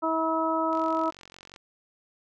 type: harmonic tone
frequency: 322.6 Hz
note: E4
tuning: 37 cents flat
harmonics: 1 / 2 / 3 / 4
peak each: -29 / -29 / -29 / -29 dBFS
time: 0.02-1.11 s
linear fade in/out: 20 ms
type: click train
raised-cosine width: 0.2 ms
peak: -29 dBFS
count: 39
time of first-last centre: 0.73-1.562 s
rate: 45.7 Hz
effects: none